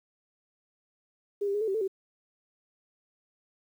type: tone with pitch steps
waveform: sine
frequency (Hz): 406.4 / 398.1 / 414.7 / 441.8 / 386.7 / 442.3 / 384.4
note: G#4 / G4 / G#4 / A4 / G4 / A4 / G4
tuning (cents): -38 / +27 / -3 / +7 / -24 / +9 / -34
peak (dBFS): -26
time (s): 1.41-1.879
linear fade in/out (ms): 10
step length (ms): 67
effects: 10-bit